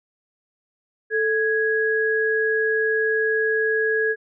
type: tone pair together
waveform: sine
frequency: 440 / 1661.2 Hz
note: A4 / G#6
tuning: 0 / 0 cents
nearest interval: octave + major seventh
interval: 2300 cents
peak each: -21 dBFS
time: 1.1-4.16 s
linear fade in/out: 50 ms
effects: none